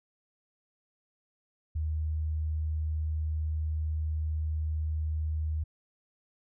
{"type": "tone", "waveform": "sine", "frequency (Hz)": 77.78, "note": "D#2", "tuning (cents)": 0, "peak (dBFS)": -28, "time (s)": [1.75, 5.64], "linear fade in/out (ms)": 10, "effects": []}